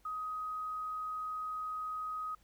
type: tone with quantisation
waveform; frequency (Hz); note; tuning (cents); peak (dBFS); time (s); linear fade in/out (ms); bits
sine; 1257; D#6; +17; -36; 0.05-2.35; 5; 11
effects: added 50 Hz sine -66 dBFS peak until 2.43 s + pink hiss -70 dBFS RMS until 2.43 s